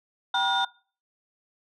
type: tone cluster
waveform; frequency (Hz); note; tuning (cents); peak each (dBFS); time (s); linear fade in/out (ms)
sine; 777 / 962 / 1434 / 3606; G5 / B5 / F6 / A7; -16 / -46 / +45 / +42; -26; 0.34-0.65; 5
effects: noise-tail reverb RT60 0.4 s tail -22 dB re dry + tanh soft clip ceiling -16 dBFS